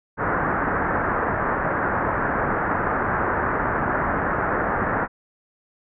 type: low-pass noise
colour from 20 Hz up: white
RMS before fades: -23 dBFS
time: 0.17-5.08 s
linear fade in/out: 50 ms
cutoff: 1700 Hz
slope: 48 dB/octave
effects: none